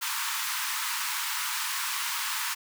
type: high-pass noise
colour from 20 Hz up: pink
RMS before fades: -31 dBFS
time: 0.01-2.55 s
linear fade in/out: 20 ms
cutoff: 900 Hz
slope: 96 dB/octave
effects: none